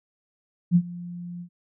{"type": "tone with ADSR envelope", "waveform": "sine", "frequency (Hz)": 174.9, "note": "F3", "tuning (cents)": 3, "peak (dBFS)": -12, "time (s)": [0.71, 1.49], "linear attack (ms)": 46, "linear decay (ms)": 61, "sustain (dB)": -21, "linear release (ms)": 80, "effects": []}